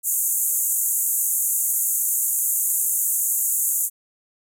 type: band-pass noise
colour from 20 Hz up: white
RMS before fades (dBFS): -22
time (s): 0.03-3.9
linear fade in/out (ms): 50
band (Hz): 6600 to 15000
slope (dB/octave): 96
effects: none